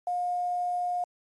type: tone with quantisation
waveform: sine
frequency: 713 Hz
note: F5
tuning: 36 cents sharp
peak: -26 dBFS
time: 0.07-1.04 s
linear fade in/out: 2 ms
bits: 9
effects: MP3 48 kbps